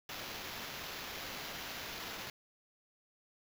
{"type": "noise with sample-and-hold", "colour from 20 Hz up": "white", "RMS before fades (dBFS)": -44, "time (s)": [0.09, 2.3], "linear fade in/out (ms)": 2, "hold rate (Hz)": 8820, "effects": []}